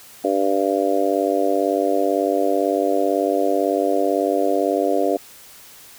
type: harmonic tone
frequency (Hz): 98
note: G2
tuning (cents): 0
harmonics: 3 / 4 / 5 / 6 / 7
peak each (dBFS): -23 / -23 / -23 / -23 / -23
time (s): 0.24-5.17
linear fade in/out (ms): 5
effects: white hiss -44 dBFS RMS until 5.98 s